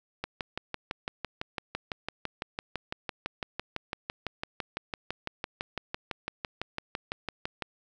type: click train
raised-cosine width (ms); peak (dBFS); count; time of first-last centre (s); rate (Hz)
0.3; -16; 45; 0.24-7.623; 5.96
effects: none